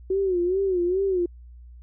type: tone with vibrato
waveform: sine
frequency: 370 Hz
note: F#4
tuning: in tune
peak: -20 dBFS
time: 0.1-1.26 s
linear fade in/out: 5 ms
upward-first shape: sine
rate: 2.4 Hz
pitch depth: 110 cents each way
effects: added 60 Hz sine -42 dBFS peak until 1.82 s